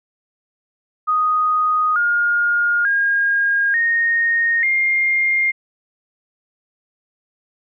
sine tone with pitch steps, 1244.5 / 1421.3 / 1623.3 / 1853.9 / 2117 Hz, D#6 / F6 / G#6 / A#6 / C7, 0 / +30 / -40 / -10 / +20 cents, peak -14 dBFS, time 1.07-5.52 s, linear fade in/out 20 ms, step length 890 ms, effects none

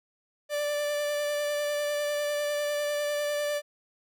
45% pulse tone with vibrato, 587.3 Hz, D5, in tune, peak -27 dBFS, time 0.49-3.62 s, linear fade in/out 50 ms, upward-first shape sine, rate 10 Hz, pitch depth 13 cents each way, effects none

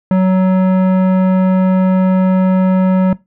sine tone with tanh clipping, 186.8 Hz, F#3, 17 cents sharp, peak -10 dBFS, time 0.11-3.13 s, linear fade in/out 2 ms, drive 15 dB, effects noise-tail reverb RT60 0.2 s tail -19 dB re dry

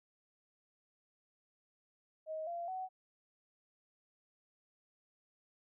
sine tone with pitch steps, 630 / 687 / 749.2 Hz, D#5 / F5 / F#5, +21 / -29 / +21 cents, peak -38 dBFS, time 2.26-2.89 s, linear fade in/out 50 ms, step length 210 ms, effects none

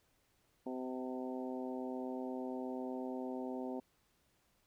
harmonic tone with a mistuned harmonic, 128.4 Hz, C3, 32 cents flat, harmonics 2 / 3 / 4 / 5 / 6 / 7, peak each -41 / -45 / -47 / -49 / -51 / -52 dBFS, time 0.66-3.8 s, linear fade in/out 5 ms, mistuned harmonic 6, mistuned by -16 cents, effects pink hiss -75 dBFS RMS until 4.66 s

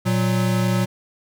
square tone pair together, 117.22 / 185 Hz, A#2 / F#3, +10 / 0 cents, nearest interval minor sixth, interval 790 cents, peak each -21 dBFS, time 0.05-0.86 s, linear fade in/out 20 ms, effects none

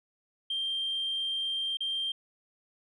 sine tone with dropouts, 3172 Hz, G7, 20 cents sharp, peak -28 dBFS, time 0.5-2.12 s, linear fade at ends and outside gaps 5 ms, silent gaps 1.771-1.805 s, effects tanh soft clip ceiling -25 dBFS

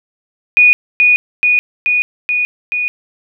sine tone with echo, 2464 Hz, D#7, 17 cents flat, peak -4 dBFS, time 0.57-0.73 s, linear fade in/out 0 ms, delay 430 ms, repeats 5, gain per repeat -2 dB, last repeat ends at 2.88 s, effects none

